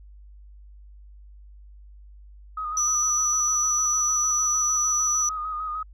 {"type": "tone with vibrato", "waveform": "sine", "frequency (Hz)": 1244.5, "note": "D#6", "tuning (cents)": 0, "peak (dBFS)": -27, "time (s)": [2.57, 5.83], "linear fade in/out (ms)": 5, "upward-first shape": "square", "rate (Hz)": 6.6, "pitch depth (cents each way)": 30}
{"type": "tone", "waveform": "sine", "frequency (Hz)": 5920, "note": "F#8", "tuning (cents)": 0, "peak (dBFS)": -20, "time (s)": [2.77, 5.29], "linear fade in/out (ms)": 2}
{"effects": ["tanh soft clip ceiling -14 dBFS", "added 50 Hz sine -44 dBFS peak until 5.93 s"]}